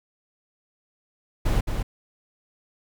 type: noise with echo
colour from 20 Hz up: brown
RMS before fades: -21 dBFS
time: 1.45-1.61 s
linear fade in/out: 10 ms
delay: 220 ms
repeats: 1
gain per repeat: -5 dB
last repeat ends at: 1.83 s
effects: none